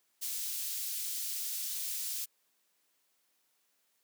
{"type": "high-pass noise", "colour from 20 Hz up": "white", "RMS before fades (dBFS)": -37, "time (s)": [0.21, 2.26], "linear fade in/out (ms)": 20, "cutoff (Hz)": 4000, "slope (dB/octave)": 12, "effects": ["white hiss -75 dBFS RMS until 4.03 s", "high-pass 200 Hz 12 dB/octave"]}